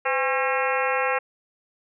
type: harmonic tone with a mistuned harmonic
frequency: 270 Hz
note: C#4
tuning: 45 cents flat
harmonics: 2 / 3 / 4 / 5 / 6 / 7 / 8 / 9 / 10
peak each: -26 / -28 / -29 / -30 / -31 / -31 / -32 / -33 / -33 dBFS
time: 0.05-1.19 s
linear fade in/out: 10 ms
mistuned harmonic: 2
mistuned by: -92 cents
effects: none